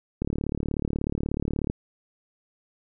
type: click train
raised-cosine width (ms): 3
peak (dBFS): -14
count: 55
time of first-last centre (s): 0.22-1.699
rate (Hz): 36.5
effects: none